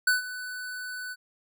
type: tone with ADSR envelope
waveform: square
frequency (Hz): 1496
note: F#6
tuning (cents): +19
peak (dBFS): -19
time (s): 0.07-1.16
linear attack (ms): 5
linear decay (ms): 140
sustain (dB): -16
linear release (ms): 41
effects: none